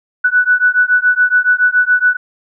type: beating tone pair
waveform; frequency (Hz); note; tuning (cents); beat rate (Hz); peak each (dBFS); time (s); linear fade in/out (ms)
sine; 1480 / 1487.1; F#6 / F#6; 0 / +8; 7.1; -12; 0.24-2.17; 10
effects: none